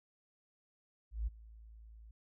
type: tone with ADSR envelope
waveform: sine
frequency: 55 Hz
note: A1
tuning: in tune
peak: -31 dBFS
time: 1.11-2.11 s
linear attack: 160 ms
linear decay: 19 ms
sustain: -21 dB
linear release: 3 ms
effects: none